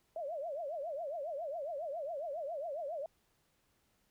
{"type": "tone with vibrato", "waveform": "sine", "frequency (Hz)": 616, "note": "D#5", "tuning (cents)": -17, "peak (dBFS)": -37, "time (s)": [0.16, 3.06], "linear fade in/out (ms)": 2, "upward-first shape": "triangle", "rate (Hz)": 7.3, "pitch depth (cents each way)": 260, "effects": ["pink hiss -75 dBFS RMS until 4.1 s"]}